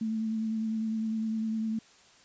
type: tone with vibrato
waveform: sine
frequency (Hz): 220.9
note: A3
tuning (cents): +7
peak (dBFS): -28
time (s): 0.01-1.79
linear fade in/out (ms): 5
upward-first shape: sine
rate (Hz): 9.9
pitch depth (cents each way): 21
effects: white hiss -58 dBFS RMS until 2.24 s + resampled to 16000 Hz